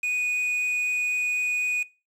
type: tone with quantisation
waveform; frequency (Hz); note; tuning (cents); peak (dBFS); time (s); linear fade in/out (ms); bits
triangle; 2476; D#7; -9; -22; 0.03-1.83; 5; 7
effects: noise-tail reverb RT60 0.3 s tail -21 dB re dry + low-pass 12000 Hz 12 dB/octave